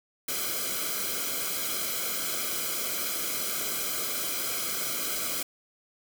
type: noise with comb filter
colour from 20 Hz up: white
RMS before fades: -31 dBFS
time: 0.28-5.43 s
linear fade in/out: 5 ms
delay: 1.1 ms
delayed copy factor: -0.95
effects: none